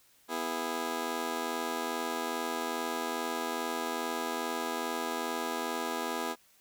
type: chord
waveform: 15% pulse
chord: E major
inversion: second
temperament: just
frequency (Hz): 247.2 / 329.6 / 412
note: B3 / E4 / G#4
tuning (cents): +2 / 0 / -14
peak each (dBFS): -31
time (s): 0.28-6.36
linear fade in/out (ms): 50
effects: white hiss -64 dBFS RMS until 6.6 s